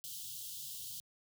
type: band-stop noise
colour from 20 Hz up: white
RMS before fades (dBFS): -45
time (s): 0.04-1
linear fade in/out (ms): 0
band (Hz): 160 to 2900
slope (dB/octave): 96
effects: high-pass 100 Hz 12 dB/octave